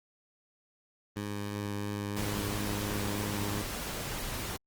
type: tone with vibrato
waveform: 15% pulse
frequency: 102.4 Hz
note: G#2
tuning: 24 cents flat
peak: -27 dBFS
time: 1.16-3.62 s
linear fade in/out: 5 ms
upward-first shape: triangle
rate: 3 Hz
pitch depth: 11 cents each way
type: noise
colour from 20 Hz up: pink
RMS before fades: -37 dBFS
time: 2.16-4.57 s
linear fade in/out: 10 ms
effects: Opus 24 kbps